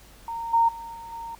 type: tone with level steps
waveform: sine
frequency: 922 Hz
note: A#5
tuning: 19 cents flat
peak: -29 / -16 / -35 / -37 / -33 dBFS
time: 0.28-1.35 s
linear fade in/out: 2 ms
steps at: 0.53 / 0.68 / 0.94 / 1.12 s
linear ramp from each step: 10 ms
effects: added 50 Hz sine -52 dBFS peak until 1.39 s + pink hiss -52 dBFS RMS until 1.39 s